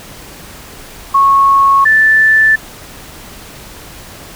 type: tone pair in turn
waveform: sine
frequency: 1100 / 1759.3 Hz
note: C#6 / A6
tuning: -14 / -1 cents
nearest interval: minor sixth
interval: 813 cents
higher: second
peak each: -5 dBFS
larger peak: neither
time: 1.14-1.85 / 1.85-2.56 s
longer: neither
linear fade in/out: 10 ms
effects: pink hiss -33 dBFS RMS until 4.35 s